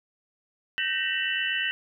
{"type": "tone cluster", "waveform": "sine", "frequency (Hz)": [1548, 1847, 1935, 2690, 2969], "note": ["G6", "A#6", "B6", "E7", "F#7"], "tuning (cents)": [-22, -16, -36, 34, 5], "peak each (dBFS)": [-32, -31, -34, -31, -30], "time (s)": [0.78, 1.71], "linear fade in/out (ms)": 0, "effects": []}